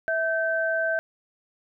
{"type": "tone pair together", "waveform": "sine", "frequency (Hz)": [652.4, 1549], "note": ["E5", "G6"], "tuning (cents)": [-18, -21], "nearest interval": "octave + minor third", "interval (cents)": 1497, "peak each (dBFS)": -25, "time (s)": [0.08, 0.99], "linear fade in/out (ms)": 0, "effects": []}